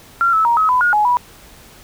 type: tone with pitch steps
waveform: sine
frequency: 1375 / 1305 / 941 / 1278 / 1002 / 1435 / 841 / 978 Hz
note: F6 / E6 / A#5 / D#6 / B5 / F6 / G#5 / B5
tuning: -27 / -18 / +16 / +46 / +25 / +47 / +22 / -17 cents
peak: -11 dBFS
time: 0.21-1.17 s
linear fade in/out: 0 ms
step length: 120 ms
effects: pink hiss -43 dBFS RMS until 1.83 s